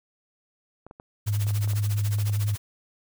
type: clicks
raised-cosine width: 1 ms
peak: -29 dBFS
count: 10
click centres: 0.866 / 0.911 / 0.999 / 1.468 / 1.507 / 1.644 / 1.676 / 1.734 / 2.186 / 2.296 s
type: noise with tremolo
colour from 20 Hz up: white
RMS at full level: -36 dBFS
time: 1.26-2.58 s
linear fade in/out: 20 ms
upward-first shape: sine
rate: 14 Hz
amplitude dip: 90%
type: tone with vibrato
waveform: sine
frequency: 103.6 Hz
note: G#2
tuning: 4 cents flat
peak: -22 dBFS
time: 1.26-2.56 s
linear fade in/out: 20 ms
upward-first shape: triangle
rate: 10 Hz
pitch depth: 29 cents each way
effects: none